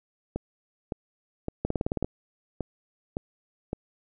two click trains, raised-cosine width 2 ms, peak -13 / -16 dBFS, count 8 / 7, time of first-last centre 1.65-2.026 / 0.36-3.731 s, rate 18.6 / 1.78 Hz, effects none

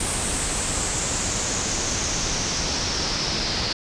pink noise with low-pass filter sweep, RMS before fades -25 dBFS, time 0-3.73 s, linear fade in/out 5 ms, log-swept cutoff 8900 to 4800 Hz, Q 4.7, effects resampled to 22050 Hz

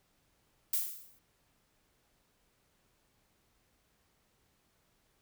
violet noise with exponential decay, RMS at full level -28 dBFS, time 0.73-1.19 s, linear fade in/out 5 ms, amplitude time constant 100 ms, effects pink hiss -73 dBFS RMS until 5.21 s

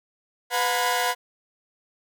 sawtooth tone cluster, 497.5 / 721 / 933 / 999 / 1657 Hz, B4 / F#5 / A#5 / B5 / G#6, +13 / -45 / +1 / +20 / -4 cents, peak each -26 / -22 / -28 / -23 / -27 dBFS, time 0.5-1.15 s, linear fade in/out 50 ms, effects none

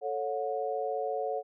sine chord, F# minor, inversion first, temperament equal with one note detuned, 440 / 554.4 / 725.6 Hz, A4 / C#5 / F#5, 0 / 0 / -34 cents, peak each -34 dBFS, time 0.01-1.43 s, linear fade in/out 50 ms, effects none

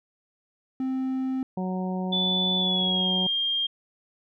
triangle tone, 261.6 Hz, C4, in tune, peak -23 dBFS, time 0.8-1.43 s, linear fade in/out 2 ms
harmonic tone, 185.1 Hz, F#3, 1 cent sharp, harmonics 1 / 2 / 3 / 4 / 5, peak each -27 / -36 / -38 / -37 / -40 dBFS, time 1.57-3.27 s, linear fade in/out 5 ms
sine tone with pitch glide, 3480 to 3210 Hz, A7 to G7, -20 to +40 cents, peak -23 dBFS, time 2.12-3.67 s, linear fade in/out 10 ms, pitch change -140 cents, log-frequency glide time 2.57-3.11 s
effects none

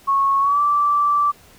sine tone with pitch glide, 1100 to 1165.4 Hz, C#6 to D6, -14 to -14 cents, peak -14 dBFS, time 0.07-1.32 s, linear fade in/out 20 ms, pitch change +100 cents, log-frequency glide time 0.4-0.6 s, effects pink hiss -49 dBFS RMS until 1.58 s

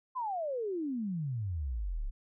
sine exponential sweep, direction down, 1056 to 30.87 Hz, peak -32 dBFS, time 0.15-2.11 s, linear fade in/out 20 ms, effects none

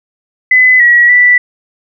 sine tone with pitch steps, 2014 / 1920 / 1969 Hz, B6 / B6 / B6, +33 / -49 / -6 cents, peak -3 dBFS, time 0.51-1.38 s, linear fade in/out 5 ms, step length 290 ms, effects none

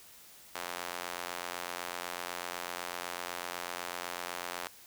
sawtooth tone with high-pass filter, 88 Hz, F2, 14 cents sharp, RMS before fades -40 dBFS, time 0.55-4.67 s, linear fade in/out 0 ms, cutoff 800 Hz, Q 0.8, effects white hiss -55 dBFS RMS until 4.86 s

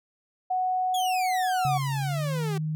sine tone, 740 Hz, F#5, in tune, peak -23 dBFS, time 0.5-1.78 s, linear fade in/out 10 ms
sawtooth exponential sweep, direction down, 3429 to 377.5 Hz, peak -28 dBFS, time 0.94-2.58 s, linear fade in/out 5 ms
sine tone with pitch glide, 137.5 to 155.23 Hz, C#3 to D#3, -14 to -4 cents, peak -26 dBFS, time 1.65-2.75 s, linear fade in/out 0 ms, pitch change +210 cents, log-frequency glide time 2.02-2.36 s
effects none

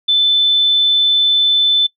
sine tone, 3520 Hz, A7, in tune, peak -9 dBFS, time 0.08-1.87 s, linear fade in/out 10 ms, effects noise-tail reverb RT60 0.1 s tail -22 dB re dry

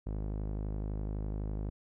sawtooth tone with low-pass filter, 51.91 Hz, G#1, in tune, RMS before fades -36 dBFS, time 0.06-1.7 s, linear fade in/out 10 ms, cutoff 560 Hz, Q 0.63, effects none

